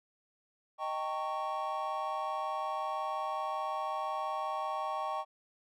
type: chord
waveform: triangle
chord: Eb dominant seventh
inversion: none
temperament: equal with one note detuned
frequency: 622.3 / 784 / 909.5 / 1108.7 Hz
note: Eb5 / G5 / Bb5 / Db6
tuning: 0 / 0 / -43 / 0 cents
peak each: -38 / -36 / -39 / -35 dBFS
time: 0.78-5.25 s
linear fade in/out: 50 ms
effects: none